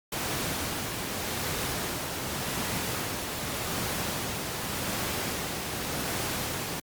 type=noise with tremolo; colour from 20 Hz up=pink; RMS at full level=-30 dBFS; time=0.12-6.8 s; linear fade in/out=5 ms; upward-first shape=sine; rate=0.86 Hz; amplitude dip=30%; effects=high-pass 80 Hz 12 dB/octave + Opus 48 kbps